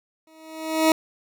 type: tone with exponential growth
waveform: 20% pulse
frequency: 318.1 Hz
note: D#4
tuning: 38 cents sharp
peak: -8 dBFS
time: 0.27-0.92 s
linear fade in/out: 2 ms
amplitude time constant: 140 ms
effects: none